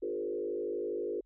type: tone with frequency modulation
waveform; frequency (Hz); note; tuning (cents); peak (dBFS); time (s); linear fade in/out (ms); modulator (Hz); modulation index
sine; 415.3; G#4; 0; -32; 0.02-1.21; 10; 52.2; 1.5
effects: added 43 Hz sine -67 dBFS peak until 1.25 s